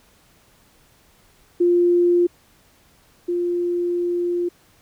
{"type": "tone pair in turn", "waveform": "sine", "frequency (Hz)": [350, 350], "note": ["F4", "F4"], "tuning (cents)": [4, 4], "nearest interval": "unison", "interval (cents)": 0, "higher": "neither", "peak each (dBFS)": [-13, -19], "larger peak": "first", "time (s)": [[1.6, 2.27], [3.28, 4.49]], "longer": "second", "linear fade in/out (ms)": 10, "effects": ["pink hiss -56 dBFS RMS until 4.81 s"]}